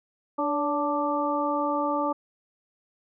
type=harmonic tone with a mistuned harmonic; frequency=293.7 Hz; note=D4; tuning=in tune; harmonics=1 / 2 / 3 / 4; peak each=-29 / -29 / -29 / -29 dBFS; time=0.38-2.13 s; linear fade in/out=10 ms; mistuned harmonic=2; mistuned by=-41 cents; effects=none